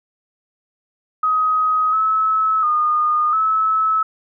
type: tone with pitch steps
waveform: sine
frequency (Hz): 1260 / 1296 / 1224 / 1299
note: D#6 / E6 / D#6 / E6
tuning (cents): +21 / -30 / -29 / -26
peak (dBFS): -14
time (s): 1.23-4.03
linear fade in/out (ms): 5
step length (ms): 700
effects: none